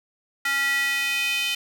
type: tone with high-pass filter sweep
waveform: square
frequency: 277.2 Hz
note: C#4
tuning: in tune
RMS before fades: -24 dBFS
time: 0.45-1.55 s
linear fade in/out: 5 ms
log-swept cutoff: 1700 to 2800 Hz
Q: 4.6
effects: none